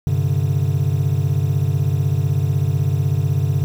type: chord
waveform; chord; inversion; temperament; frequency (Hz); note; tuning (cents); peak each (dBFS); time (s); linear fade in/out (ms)
triangle; G suspended fourth; none; equal with one note detuned; 96.71 / 130.81 / 146.83; G2 / C3 / D3; -23 / 0 / 0; -18; 0.07-3.64; 0
effects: 7-bit